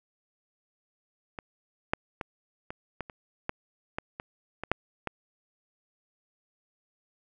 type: clicks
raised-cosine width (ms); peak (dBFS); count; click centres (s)
0.5; -22 / -9 / -18 / -22 / -19 / -27 / -14 / -16 / -21 / -19 / -8 / -16; 12; 1.388 / 1.935 / 2.212 / 2.705 / 3.007 / 3.098 / 3.494 / 3.985 / 4.199 / 4.636 / 4.716 / 5.073
effects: none